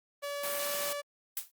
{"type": "tone with pitch glide", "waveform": "sawtooth", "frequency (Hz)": [572, 576.6], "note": ["D5", "D5"], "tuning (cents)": [-46, -32], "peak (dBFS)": -31, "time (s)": [0.22, 1.02], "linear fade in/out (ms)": 20, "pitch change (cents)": 14, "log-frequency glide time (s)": [0.41, 0.7]}
{"type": "noise", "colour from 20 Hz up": "white", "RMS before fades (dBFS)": -36, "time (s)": [0.43, 0.93], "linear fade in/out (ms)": 5}
{"type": "noise with exponential decay", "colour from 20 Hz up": "blue", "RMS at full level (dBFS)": -31, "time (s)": [1.37, 1.51], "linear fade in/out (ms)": 1, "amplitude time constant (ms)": 30}
{"effects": ["high-pass 200 Hz 12 dB/octave", "Opus 32 kbps"]}